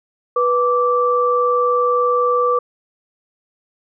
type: tone pair together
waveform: sine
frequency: 490.9 / 1167.6 Hz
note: B4 / D6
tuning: -10 / -10 cents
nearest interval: octave + minor third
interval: 1500 cents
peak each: -16 dBFS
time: 0.36-2.59 s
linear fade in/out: 5 ms
effects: none